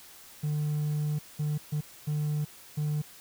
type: tone bursts at uneven times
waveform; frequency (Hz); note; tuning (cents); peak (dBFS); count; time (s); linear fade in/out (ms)
triangle; 150; D3; +37; -24; 5; 0.43-1.19 / 1.39-1.58 / 1.72-1.81 / 2.07-2.45 / 2.77-3.02; 10
effects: tanh soft clip ceiling -20 dBFS + white hiss -51 dBFS RMS until 3.2 s